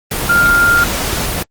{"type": "tone in noise", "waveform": "sine", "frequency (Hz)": 1400, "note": "F6", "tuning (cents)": 4, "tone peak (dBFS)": -8, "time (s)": [0.29, 0.84], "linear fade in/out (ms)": 5, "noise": "pink", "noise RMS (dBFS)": -18, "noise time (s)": [0.11, 1.43], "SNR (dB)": 7, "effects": ["Opus 24 kbps"]}